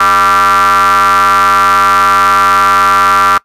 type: ring-modulated tone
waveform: square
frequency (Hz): 93.7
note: F#2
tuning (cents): +22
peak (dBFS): -3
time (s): 0-3.38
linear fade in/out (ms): 5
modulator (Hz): 1270
effects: noise-tail reverb RT60 0.1 s tail -22 dB re dry + resampled to 32000 Hz